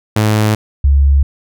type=tone pair in turn; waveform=sawtooth / sine; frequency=107.3 / 69.72 Hz; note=A2 / C#2; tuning=-43 / +11 cents; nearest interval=perfect fifth; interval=746 cents; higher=first; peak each=-6 dBFS; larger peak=neither; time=0.16-0.55 / 0.84-1.23 s; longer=neither; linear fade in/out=5 ms; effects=none